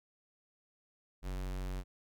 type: tone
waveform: square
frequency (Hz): 46.48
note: F#1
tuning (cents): +9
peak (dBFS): -37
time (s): 1.22-1.84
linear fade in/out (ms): 50
effects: none